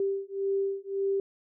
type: beating tone pair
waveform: sine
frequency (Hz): 391.8 / 393.6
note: G4 / G4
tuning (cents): -1 / +7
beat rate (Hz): 1.8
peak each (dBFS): -30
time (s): 0-1.2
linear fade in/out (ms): 2
effects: none